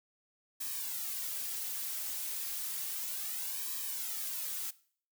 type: noise with flanger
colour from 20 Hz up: blue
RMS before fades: -38 dBFS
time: 0.6-4.71 s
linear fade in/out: 10 ms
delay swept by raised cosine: 1.4 to 4.3 ms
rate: 0.32 Hz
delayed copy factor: -0.95
effects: noise-tail reverb RT60 0.5 s tail -19 dB re dry